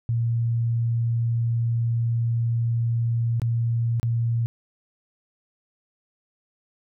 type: tone with dropouts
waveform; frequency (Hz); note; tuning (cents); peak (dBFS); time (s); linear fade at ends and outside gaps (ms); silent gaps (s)
sine; 116.54; A#2; 0; -20; 0.09-4.46; 0; 3.398-3.418 / 3.998-4.03
effects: none